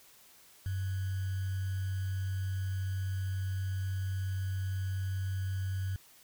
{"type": "tone with sample-and-hold", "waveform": "sine", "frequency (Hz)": 95.1, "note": "F#2", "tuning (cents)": 48, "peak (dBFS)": -31, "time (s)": [0.66, 5.96], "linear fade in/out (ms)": 0, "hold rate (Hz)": 1575, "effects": ["white hiss -59 dBFS RMS until 6.23 s"]}